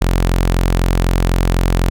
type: tone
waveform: sawtooth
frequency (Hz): 44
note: F1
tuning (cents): +14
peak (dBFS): -8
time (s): 0.01-1.9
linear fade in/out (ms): 10
effects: none

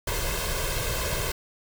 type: noise with comb filter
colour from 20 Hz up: pink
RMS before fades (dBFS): -28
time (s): 0.07-1.32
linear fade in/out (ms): 5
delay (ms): 1.9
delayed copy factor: +0.75
effects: none

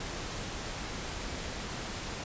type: noise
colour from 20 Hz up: pink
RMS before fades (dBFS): -38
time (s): 0-2.24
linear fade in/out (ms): 5
effects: resampled to 16000 Hz

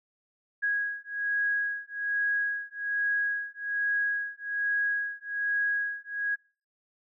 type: beating tone pair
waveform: sine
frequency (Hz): 1652 / 1653.2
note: G#6 / G#6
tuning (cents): -10 / -8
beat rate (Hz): 1.2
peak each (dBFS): -30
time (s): 0.62-6.36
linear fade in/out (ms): 20
effects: noise-tail reverb RT60 0.4 s tail -23 dB re dry

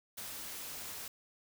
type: noise with ADSR envelope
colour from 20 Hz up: white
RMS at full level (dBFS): -42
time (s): 0.17-1.08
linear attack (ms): 11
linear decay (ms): 24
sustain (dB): -2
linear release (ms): 3
effects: none

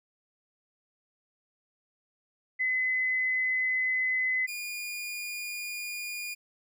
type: tone pair in turn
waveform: sine / sawtooth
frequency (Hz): 2027 / 2431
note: B6 / D#7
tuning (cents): +45 / -41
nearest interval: minor third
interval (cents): 314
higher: second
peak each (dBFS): -25 / -31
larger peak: first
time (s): 2.59-4.47 / 4.47-6.35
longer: neither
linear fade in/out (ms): 20
effects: none

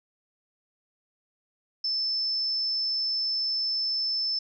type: tone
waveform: sine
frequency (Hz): 5274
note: E8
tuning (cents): 0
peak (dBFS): -25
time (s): 1.84-4.39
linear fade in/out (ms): 5
effects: none

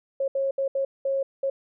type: tone bursts at uneven times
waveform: sine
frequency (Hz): 544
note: C#5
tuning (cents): -33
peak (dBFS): -22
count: 6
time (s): 0.2-0.28 / 0.35-0.51 / 0.58-0.68 / 0.75-0.85 / 1.05-1.23 / 1.43-1.5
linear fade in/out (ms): 5
effects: none

